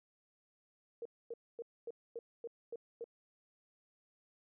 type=tone bursts; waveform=sine; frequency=466.2 Hz; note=A#4; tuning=in tune; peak=-40 dBFS; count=8; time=1.02-3.042 s; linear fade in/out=2 ms; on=34 ms; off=250 ms; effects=none